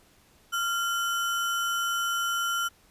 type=tone with sample-and-hold; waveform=sine; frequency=1383 Hz; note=F6; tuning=17 cents flat; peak=-25 dBFS; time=0.52-2.69 s; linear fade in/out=20 ms; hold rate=4410 Hz; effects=pink hiss -60 dBFS RMS until 2.9 s + resampled to 32000 Hz